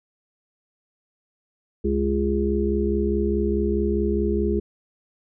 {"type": "harmonic tone with a mistuned harmonic", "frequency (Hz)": 69.3, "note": "C#2", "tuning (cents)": 0, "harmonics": [1, 3, 5, 6], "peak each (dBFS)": [-25, -25, -25, -25], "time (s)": [1.84, 4.6], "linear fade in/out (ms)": 10, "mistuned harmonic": 6, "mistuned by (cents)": -19, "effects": []}